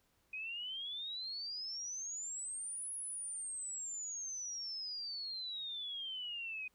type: exponential two-way sweep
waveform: sine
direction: up then down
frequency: 2489 to 10548 to 2489 Hz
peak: -40 dBFS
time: 0.33-6.68 s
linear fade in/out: 5 ms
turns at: 2.94 s
effects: pink hiss -75 dBFS RMS until 6.74 s